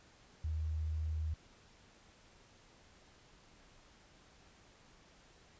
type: tone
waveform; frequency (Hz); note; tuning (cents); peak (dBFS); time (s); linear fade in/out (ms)
sine; 78.4; D#2; +14; -34; 0.44-1.34; 5
effects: pink hiss -63 dBFS RMS until 5.59 s + resampled to 16000 Hz